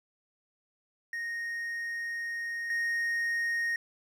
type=tone pair in turn; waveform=triangle; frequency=1861 / 1861 Hz; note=A#6 / A#6; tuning=-3 / -3 cents; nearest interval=unison; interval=0 cents; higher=neither; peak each=-31 / -26 dBFS; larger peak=second; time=1.13-2.7 / 2.7-3.76 s; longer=first; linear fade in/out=2 ms; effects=none